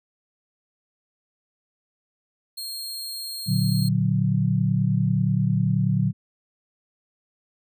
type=tone; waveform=sawtooth; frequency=4239 Hz; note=C8; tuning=22 cents sharp; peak=-28 dBFS; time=2.57-3.89 s; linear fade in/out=10 ms
type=chord; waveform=sine; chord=Bb augmented; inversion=none; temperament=equal; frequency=116.54 / 146.83 / 185 Hz; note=Bb2 / D3 / F#3; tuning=0 / 0 / 0 cents; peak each=-23 dBFS; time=3.46-6.13 s; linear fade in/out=50 ms
effects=none